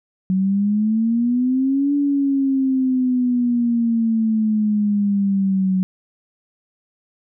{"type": "exponential two-way sweep", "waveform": "sine", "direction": "up then down", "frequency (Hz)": [185.7, 287.4, 185.7], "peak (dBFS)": -15, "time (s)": [0.3, 5.83], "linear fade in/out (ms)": 0, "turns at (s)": 1.94, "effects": []}